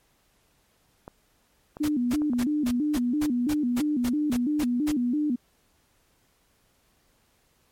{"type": "clicks", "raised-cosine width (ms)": 1, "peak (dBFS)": -25, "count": 4, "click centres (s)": [1.079, 1.769, 2.219, 2.334]}
{"type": "tone with vibrato", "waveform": "sine", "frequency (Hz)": 270, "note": "C#4", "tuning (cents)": -45, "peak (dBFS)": -22, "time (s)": [1.8, 5.36], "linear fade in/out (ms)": 10, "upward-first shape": "square", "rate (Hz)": 3, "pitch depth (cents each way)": 180}
{"type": "noise bursts", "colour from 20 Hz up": "pink", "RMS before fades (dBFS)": -34, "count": 12, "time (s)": [1.83, 4.922], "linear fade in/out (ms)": 10, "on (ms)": 56, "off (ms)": 220}
{"effects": ["pink hiss -66 dBFS RMS until 7.71 s", "MP3 64 kbps"]}